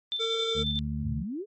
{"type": "tone with tremolo", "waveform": "sine", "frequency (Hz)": 3548, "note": "A7", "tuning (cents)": 14, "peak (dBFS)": -27, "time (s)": [0.12, 0.79], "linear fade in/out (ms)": 0, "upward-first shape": "square", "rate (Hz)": 11, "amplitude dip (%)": 40}
{"type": "tone", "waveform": "square", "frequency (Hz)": 452.6, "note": "A4", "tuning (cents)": 49, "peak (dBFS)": -30, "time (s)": [0.19, 0.64], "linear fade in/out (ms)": 20}
{"type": "harmonic tone", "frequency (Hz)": 73.6, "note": "D2", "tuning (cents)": 4, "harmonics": [1, 2, 3], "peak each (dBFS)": [-33, -33, -33], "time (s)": [0.54, 1.25], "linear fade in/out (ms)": 50}
{"type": "exponential sweep", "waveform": "sine", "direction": "up", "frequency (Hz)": [74.7, 445.6], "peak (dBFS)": -31, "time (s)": [1, 1.46], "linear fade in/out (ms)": 50}
{"effects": ["MP3 32 kbps"]}